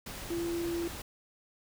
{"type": "tone in noise", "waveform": "sine", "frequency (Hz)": 340, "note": "F4", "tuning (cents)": -46, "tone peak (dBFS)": -31, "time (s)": [0.3, 0.88], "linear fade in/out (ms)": 5, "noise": "pink", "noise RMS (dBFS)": -42, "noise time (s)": [0.06, 1.02], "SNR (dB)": 8, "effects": []}